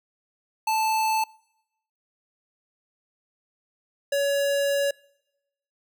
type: tone pair in turn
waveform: square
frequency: 878 / 562.9 Hz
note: A5 / C#5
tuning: -4 / +26 cents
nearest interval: minor sixth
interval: 770 cents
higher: first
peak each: -22 dBFS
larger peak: neither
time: 0.67-1.24 / 4.12-4.91 s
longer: second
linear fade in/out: 5 ms
effects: noise-tail reverb RT60 0.9 s tail -26 dB re dry